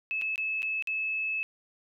sine tone with dropouts, 2600 Hz, E7, 24 cents flat, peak -28 dBFS, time 0.11-1.43 s, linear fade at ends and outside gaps 0 ms, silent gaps 0.214-0.22 / 0.358-0.379 / 0.621-0.629 / 0.824-0.873 s, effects none

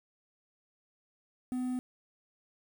triangle tone with quantisation, 252.1 Hz, B3, 36 cents sharp, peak -29 dBFS, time 1.52-1.79 s, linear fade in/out 0 ms, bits 9, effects none

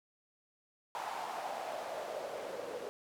white noise with band-pass filter sweep, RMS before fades -41 dBFS, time 0.95-2.89 s, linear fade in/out 0 ms, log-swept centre 870 to 480 Hz, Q 4.2, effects none

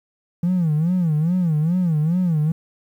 triangle tone with vibrato, 166.4 Hz, E3, 17 cents sharp, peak -13 dBFS, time 0.43-2.52 s, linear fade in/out 5 ms, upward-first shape sine, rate 2.4 Hz, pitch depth 180 cents each way, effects tanh soft clip ceiling -12 dBFS + 9-bit

